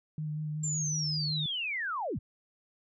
sine tone with vibrato, 152.7 Hz, D#3, 32 cents flat, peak -32 dBFS, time 0.18-1.46 s, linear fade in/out 2 ms, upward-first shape sine, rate 5.3 Hz, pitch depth 19 cents each way
sine linear sweep, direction down, 7390 to 51.91 Hz, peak -31 dBFS, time 0.63-2.19 s, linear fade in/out 10 ms
effects none

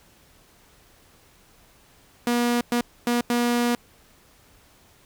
sawtooth tone bursts at uneven times, 240 Hz, B3, 49 cents flat, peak -16 dBFS, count 4, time 2.27-2.61 / 2.72-2.81 / 3.07-3.21 / 3.3-3.75 s, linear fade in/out 2 ms, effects pink hiss -56 dBFS RMS until 5.05 s

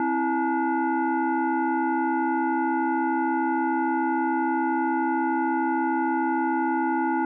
sine tone with frequency modulation, 261.6 Hz, C4, in tune, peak -21 dBFS, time 0-7.25 s, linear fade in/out 2 ms, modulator 590 Hz, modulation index 1.6, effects none

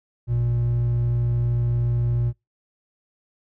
triangle tone pair together, 56.16 / 119 Hz, A1 / A#2, +36 / +36 cents, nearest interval octave + minor second, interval 1300 cents, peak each -27 / -17 dBFS, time 0.27-2.33 s, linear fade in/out 50 ms, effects noise-tail reverb RT60 0.2 s tail -25 dB re dry + tanh soft clip ceiling -11 dBFS

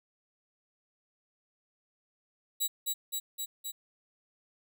10% pulse tone with echo, 3900 Hz, B7, 23 cents flat, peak -20 dBFS, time 2.6-2.68 s, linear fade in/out 20 ms, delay 260 ms, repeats 4, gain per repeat -2 dB, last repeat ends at 3.72 s, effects none

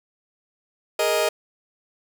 sawtooth chord, Ab suspended second, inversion none, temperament just, 415.3 / 467.2 / 623 Hz, Ab4 / Bb4 / Eb5, 0 / +4 / +2 cents, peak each -22 / -21 / -17 dBFS, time 0.99-1.29 s, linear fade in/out 5 ms, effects none

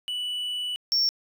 triangle tone pair in turn, 2961 / 5468 Hz, F#7 / F8, +1 / -37 cents, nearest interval major seventh, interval 1062 cents, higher second, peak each -26 / -18 dBFS, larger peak second, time 0.08-0.76 / 0.92-1.09 s, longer first, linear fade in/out 0 ms, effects tanh soft clip ceiling -15 dBFS

